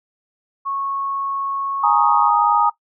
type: tone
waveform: sine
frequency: 1101 Hz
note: C#6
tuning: 12 cents flat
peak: -21 dBFS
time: 0.65-2.3 s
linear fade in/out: 20 ms
type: chord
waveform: sine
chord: Ab suspended second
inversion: none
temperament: equal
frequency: 830.6 / 932.3 / 1244.5 Hz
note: Ab5 / Bb5 / Eb6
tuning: 0 / 0 / 0 cents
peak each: -18 / -17 / -17 dBFS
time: 1.83-2.7 s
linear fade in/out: 10 ms
effects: noise-tail reverb RT60 0.1 s tail -18 dB re dry